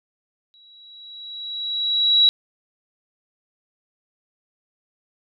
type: tone with exponential growth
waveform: sine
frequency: 3890 Hz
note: B7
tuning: 27 cents flat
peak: -10 dBFS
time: 0.54-2.29 s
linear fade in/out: 0 ms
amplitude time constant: 380 ms
effects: none